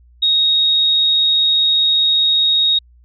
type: tone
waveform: sine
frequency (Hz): 3755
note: A#7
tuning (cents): +12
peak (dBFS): -11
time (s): 0.22-2.79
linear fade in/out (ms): 10
effects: added 60 Hz sine -45 dBFS peak until 3.04 s